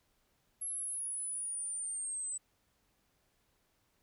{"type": "linear sweep", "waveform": "sine", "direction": "down", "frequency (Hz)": [11175, 7970], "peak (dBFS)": -36, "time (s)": [0.61, 2.38], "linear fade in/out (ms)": 10, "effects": ["pink hiss -75 dBFS RMS until 4.02 s"]}